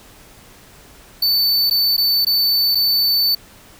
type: tone with dropouts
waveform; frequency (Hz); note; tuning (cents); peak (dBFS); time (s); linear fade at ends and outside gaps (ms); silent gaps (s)
square; 4517; C#8; +32; -14; 1.22-3.35; 5; 1.699-1.709 / 1.967-1.978 / 2.249-2.267 / 2.749-2.753
effects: pink hiss -45 dBFS RMS until 3.79 s